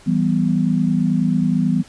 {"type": "chord", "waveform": "sine", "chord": "E minor", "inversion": "none", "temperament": "equal with one note detuned", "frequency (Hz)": [164.81, 194.08, 246.9], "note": ["E3", "G3", "B3"], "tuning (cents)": [0, -17, 0], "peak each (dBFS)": -19, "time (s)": [0.06, 1.83], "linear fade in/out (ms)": 20, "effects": ["pink hiss -46 dBFS RMS until 1.88 s", "resampled to 22050 Hz"]}